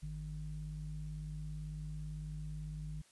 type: tone with low-pass filter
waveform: square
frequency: 51 Hz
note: G#1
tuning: 31 cents flat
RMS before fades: -43 dBFS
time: 0.02-3.02 s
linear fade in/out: 10 ms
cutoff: 140 Hz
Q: 8.5
effects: white hiss -66 dBFS RMS until 3.11 s + resampled to 24000 Hz